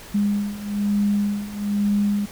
sine beating tone pair, 203.7 / 204.8 Hz, G#3 / G#3, -33 / -24 cents, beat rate 1.1 Hz, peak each -24 / -21 dBFS, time 0.14-2.26 s, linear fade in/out 10 ms, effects pink hiss -41 dBFS RMS until 2.31 s

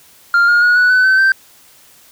sine tone with pitch steps, 1396.9 / 1423 / 1449.5 / 1476.5 / 1504.1 / 1532.2 / 1560.7 Hz, F6 / F6 / F#6 / F#6 / F#6 / G6 / G6, 0 / +32 / -36 / -4 / +28 / -40 / -8 cents, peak -5 dBFS, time 0.34-1.32 s, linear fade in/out 2 ms, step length 140 ms, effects tanh soft clip ceiling -7 dBFS + white hiss -46 dBFS RMS until 2.11 s

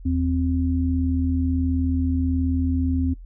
sine tone pair together, 80.52 / 261.6 Hz, E2 / C4, -40 / 0 cents, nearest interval octave + minor sixth, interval 2040 cents, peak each -22 dBFS, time 0.05-3.14 s, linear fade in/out 10 ms, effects noise-tail reverb RT60 0.1 s tail -18 dB re dry + added 42 Hz sine -37 dBFS peak until 3.25 s

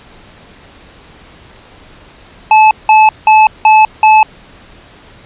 square tone bursts, 866 Hz, A5, 28 cents flat, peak -3 dBFS, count 5, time 2.51-4.23 s, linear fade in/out 2 ms, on 200 ms, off 180 ms, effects pink hiss -39 dBFS RMS until 5.25 s + resampled to 8000 Hz

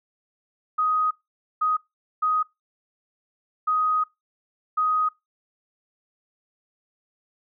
sine tone bursts at uneven times, 1252 Hz, D#6, 10 cents sharp, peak -19 dBFS, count 5, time 0.78-1.11 / 1.61-1.77 / 2.22-2.43 / 3.67-4.04 / 4.77-5.09 s, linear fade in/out 10 ms, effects noise-tail reverb RT60 0.2 s tail -23 dB re dry

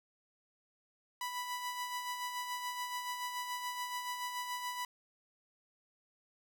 sawtooth tone with tremolo, 987.8 Hz, B5, in tune, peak -32 dBFS, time 1.21-4.85 s, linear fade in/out 2 ms, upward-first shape sine, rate 7 Hz, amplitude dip 45%, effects none

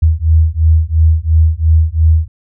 sine beating tone pair, 78.5 / 81.4 Hz, D#2 / E2, +16 / -21 cents, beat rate 2.9 Hz, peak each -10 dBFS, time 0.02-2.28 s, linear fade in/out 10 ms, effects none

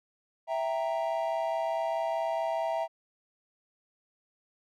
triangle chord, E diminished, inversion none, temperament equal, 659.3 / 784 / 932.3 Hz, E5 / G5 / Bb5, 0 / 0 / 0 cents, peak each -28 / -33 / -33 dBFS, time 0.47-2.88 s, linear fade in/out 50 ms, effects none

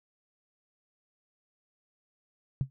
sine tone with exponential decay, 133.8 Hz, C3, 39 cents sharp, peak -21 dBFS, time 2.61-2.7 s, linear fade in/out 0 ms, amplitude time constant 18 ms, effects none

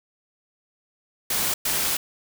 white noise bursts at uneven times, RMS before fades -24 dBFS, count 2, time 1.3-1.54 / 1.65-1.97 s, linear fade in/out 5 ms, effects none

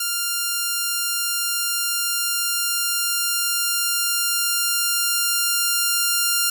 5% pulse tone with level ramp, 1396.9 Hz, F6, in tune, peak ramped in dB -10 to -6 dBFS, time 0-6.5 s, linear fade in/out 5 ms, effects none

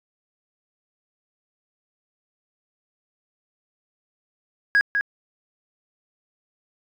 sine tone with echo, 1650 Hz, G#6, 12 cents flat, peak -11 dBFS, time 4.75-4.81 s, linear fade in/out 0 ms, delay 200 ms, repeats 1, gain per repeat -7 dB, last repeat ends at 5.01 s, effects tanh soft clip ceiling -13 dBFS

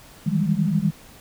sine tone cluster, 156 / 164.1 / 194.4 / 206.1 Hz, D#3 / E3 / G3 / G#3, +5 / -8 / -14 / -13 cents, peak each -24 dBFS, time 0.26-0.91 s, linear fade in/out 10 ms, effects pink hiss -47 dBFS RMS until 1.2 s

